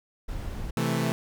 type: noise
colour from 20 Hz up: brown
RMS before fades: -33 dBFS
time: 0.28-0.71 s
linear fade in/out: 10 ms
type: chord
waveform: sawtooth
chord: A minor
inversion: first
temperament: equal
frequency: 130.81 / 164.81 / 220 Hz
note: C3 / E3 / A3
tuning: 0 / 0 / 0 cents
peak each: -25 dBFS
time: 0.77-1.12 s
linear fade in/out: 0 ms
effects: none